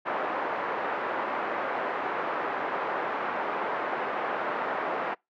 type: band-pass noise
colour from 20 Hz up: white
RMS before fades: -30 dBFS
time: 0.05-5.15 s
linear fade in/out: 20 ms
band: 410 to 1300 Hz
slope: 12 dB/octave
effects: noise-tail reverb RT60 0.2 s tail -26 dB re dry + low-pass 2000 Hz 12 dB/octave